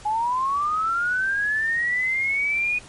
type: linear sweep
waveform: sine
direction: up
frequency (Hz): 830.6 to 2478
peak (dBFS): -20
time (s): 0.05-2.79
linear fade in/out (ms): 10
effects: pink hiss -45 dBFS RMS until 2.88 s + MP3 48 kbps